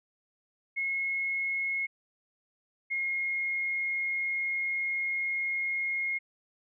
sine tone pair in turn, 2170 / 2149 Hz, C#7 / C7, -37 / +46 cents, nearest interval unison, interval 17 cents, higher first, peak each -28 dBFS, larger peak neither, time 0.76-1.87 / 2.9-6.19 s, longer second, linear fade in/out 20 ms, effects none

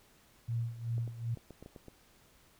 sine tone with tremolo, 116.54 Hz, A#2, in tune, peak -30 dBFS, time 0.48-1.35 s, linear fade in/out 10 ms, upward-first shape sine, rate 2.6 Hz, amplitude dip 80%
clicks, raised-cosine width 2 ms, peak -35 dBFS, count 8, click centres 0.981 / 1.077 / 1.373 / 1.507 / 1.626 / 1.661 / 1.762 / 1.883 s
effects pink hiss -64 dBFS RMS until 2.59 s

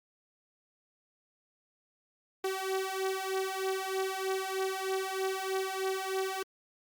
sawtooth beating tone pair, 379.9 / 383.1 Hz, F#4 / G4, +46 / -40 cents, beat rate 3.2 Hz, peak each -31 / -30 dBFS, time 2.44-6.43 s, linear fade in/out 5 ms, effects Opus 48 kbps

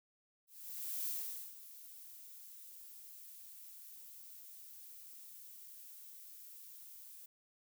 violet noise with ADSR envelope, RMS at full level -39 dBFS, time 0.47-7.26 s, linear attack 590 ms, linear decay 470 ms, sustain -15 dB, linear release 6 ms, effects none

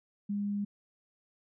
sine tone, 203.5 Hz, G#3, 35 cents flat, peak -30 dBFS, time 0.29-0.65 s, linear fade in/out 10 ms, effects none

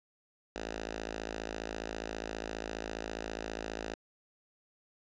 5% pulse tone with notch filter, 54.8 Hz, A1, 6 cents flat, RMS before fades -40 dBFS, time 0.56-3.94 s, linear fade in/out 0 ms, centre 120 Hz, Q 0.5, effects resampled to 16000 Hz + 11-bit

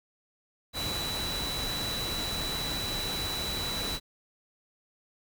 sine tone in noise, 3951 Hz, B7, in tune, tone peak -33 dBFS, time 0.73-4 s, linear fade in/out 50 ms, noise pink, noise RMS -35 dBFS, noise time 0.73-4 s, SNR -1 dB, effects none

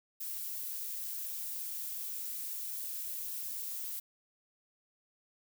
violet noise with amplitude modulation, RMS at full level -38 dBFS, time 0.2-4 s, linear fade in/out 10 ms, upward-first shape sine, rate 251 Hz, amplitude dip 35%, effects none

